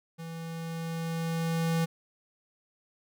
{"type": "tone with level ramp", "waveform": "square", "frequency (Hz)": 164.81, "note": "E3", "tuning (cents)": 0, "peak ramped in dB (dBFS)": [-39, -25], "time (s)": [0.18, 1.86], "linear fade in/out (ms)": 20, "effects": []}